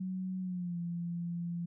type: tone with pitch glide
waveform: sine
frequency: 186.2 to 171.74 Hz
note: F#3 to F3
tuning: +11 to -29 cents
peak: -34 dBFS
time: 0-1.66 s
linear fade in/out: 10 ms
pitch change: -140 cents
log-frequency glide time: 0.4-0.78 s
effects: none